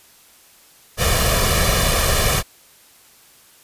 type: noise with comb filter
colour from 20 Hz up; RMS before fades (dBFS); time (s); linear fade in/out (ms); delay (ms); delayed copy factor
pink; -17; 0.97-2.43; 50; 1.7; +0.7
effects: white hiss -50 dBFS RMS until 3.63 s + resampled to 32000 Hz